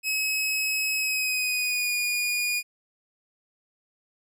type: tone with pitch glide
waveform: sawtooth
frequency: 2561 to 2444 Hz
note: D#7 to D#7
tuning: +49 to -32 cents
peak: -21 dBFS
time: 0.03-2.63 s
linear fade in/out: 50 ms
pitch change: -81 cents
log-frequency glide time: 0.97-1.94 s
effects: none